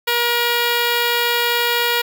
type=tone with notch filter; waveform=5% pulse; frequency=476.2 Hz; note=A#4; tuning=37 cents sharp; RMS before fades=-18 dBFS; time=0.07-2.02 s; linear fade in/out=10 ms; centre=6000 Hz; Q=1.2; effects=none